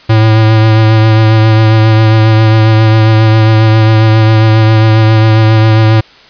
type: tone with vibrato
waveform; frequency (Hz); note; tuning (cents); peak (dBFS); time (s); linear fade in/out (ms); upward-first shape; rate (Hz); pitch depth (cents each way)
square; 110; A2; 0; -4; 0.09-6.01; 10; triangle; 7.4; 27
effects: white hiss -38 dBFS RMS until 6.29 s + resampled to 11025 Hz